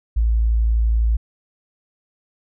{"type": "tone", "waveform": "sine", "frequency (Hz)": 56, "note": "A1", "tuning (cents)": 31, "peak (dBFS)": -14, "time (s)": [0.16, 1.17], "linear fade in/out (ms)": 10, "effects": []}